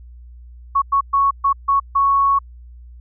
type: tone bursts at uneven times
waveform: sine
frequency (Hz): 1108.7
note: C#6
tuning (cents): 0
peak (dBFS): -12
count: 6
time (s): 0.75-0.82 / 0.92-1.01 / 1.13-1.31 / 1.44-1.53 / 1.68-1.8 / 1.95-2.39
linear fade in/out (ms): 10
effects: added 60 Hz sine -37 dBFS peak until 3 s